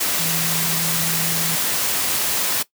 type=tone in noise; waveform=sine; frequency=164.81 Hz; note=E3; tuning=in tune; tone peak=-27 dBFS; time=0.19-1.56 s; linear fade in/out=10 ms; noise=white; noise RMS=-21 dBFS; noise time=0-2.63 s; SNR=-9 dB; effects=noise-tail reverb RT60 0.1 s tail -18 dB re dry + high-pass 100 Hz 12 dB/octave